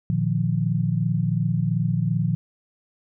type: chord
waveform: sine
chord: Bb suspended fourth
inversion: none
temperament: equal with one note detuned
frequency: 116.54 / 151.83 / 174.61 Hz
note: Bb2 / Eb3 / F3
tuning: 0 / -42 / 0 cents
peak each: -24 dBFS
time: 0.1-2.35 s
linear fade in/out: 0 ms
effects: none